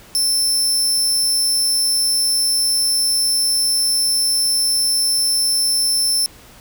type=tone; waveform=25% pulse; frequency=5330 Hz; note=E8; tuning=18 cents sharp; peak=-10 dBFS; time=0.15-6.26 s; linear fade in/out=0 ms; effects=pink hiss -44 dBFS RMS until 6.6 s